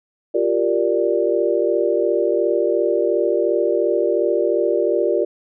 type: chord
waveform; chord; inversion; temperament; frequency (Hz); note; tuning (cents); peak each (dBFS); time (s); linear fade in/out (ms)
sine; G minor seventh; third; equal; 349.2 / 392 / 466.2 / 587.3; F4 / G4 / Bb4 / D5; 0 / 0 / 0 / 0; -21; 0.34-5.25; 10
effects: none